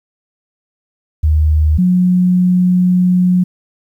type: tone pair in turn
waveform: sine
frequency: 77 / 180.93 Hz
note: D#2 / F#3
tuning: -17 / -38 cents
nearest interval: octave + minor third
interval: 1479 cents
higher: second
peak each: -8 dBFS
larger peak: neither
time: 1.23-1.78 / 1.78-3.44 s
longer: second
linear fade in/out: 10 ms
effects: 8-bit